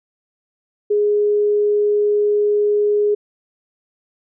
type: tone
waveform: sine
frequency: 415.3 Hz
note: G#4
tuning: in tune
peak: -13 dBFS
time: 0.9-3.15 s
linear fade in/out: 10 ms
effects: none